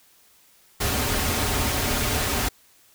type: noise with comb filter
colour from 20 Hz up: pink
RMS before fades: -24 dBFS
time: 0.8-2.49 s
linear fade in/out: 10 ms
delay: 6 ms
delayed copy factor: -0.55
effects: white hiss -57 dBFS RMS until 2.94 s